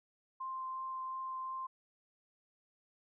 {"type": "tone with vibrato", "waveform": "sine", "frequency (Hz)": 1046.5, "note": "C6", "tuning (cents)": 0, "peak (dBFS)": -38, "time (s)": [0.4, 1.67], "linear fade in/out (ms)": 10, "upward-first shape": "triangle", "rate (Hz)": 2.8, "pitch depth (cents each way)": 8, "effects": []}